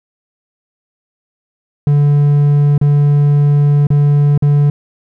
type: tone with dropouts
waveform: triangle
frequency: 145 Hz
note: D3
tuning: 22 cents flat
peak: -5 dBFS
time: 1.87-4.7 s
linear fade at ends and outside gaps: 2 ms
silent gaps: 2.779-2.813 / 3.869-3.903 / 4.377-4.423 s
effects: none

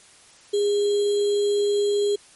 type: tone with sample-and-hold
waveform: sine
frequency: 408.9 Hz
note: G#4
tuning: 27 cents flat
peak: -18 dBFS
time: 0.53-2.16 s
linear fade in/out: 10 ms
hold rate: 3675 Hz
effects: white hiss -51 dBFS RMS until 2.35 s + MP3 48 kbps

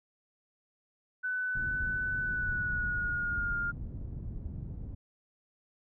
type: tone with pitch glide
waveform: sine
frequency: 1500 to 1407.7 Hz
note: F#6 to F6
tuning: +23 to +13 cents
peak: -30 dBFS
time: 1.23-3.72 s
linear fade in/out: 20 ms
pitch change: -110 cents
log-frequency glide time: 2.21-3.59 s
type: low-pass noise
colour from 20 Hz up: pink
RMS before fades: -39 dBFS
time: 1.55-4.95 s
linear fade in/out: 10 ms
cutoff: 160 Hz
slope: 12 dB/octave
effects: none

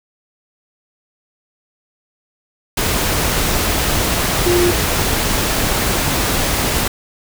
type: tone in noise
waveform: sine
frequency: 351.4 Hz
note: F4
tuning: 11 cents sharp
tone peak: -12 dBFS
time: 4.46-4.71 s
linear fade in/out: 5 ms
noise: pink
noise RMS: -17 dBFS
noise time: 2.77-6.88 s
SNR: +2 dB
effects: none

